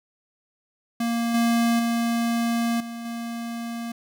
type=tone with level steps; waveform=square; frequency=233.1 Hz; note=A#3; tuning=in tune; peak=-23 / -19 / -22 / -33 / -30 dBFS; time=1-3.92 s; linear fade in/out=5 ms; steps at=1.34 / 1.79 / 2.8 / 3.05 s; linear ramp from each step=5 ms; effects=none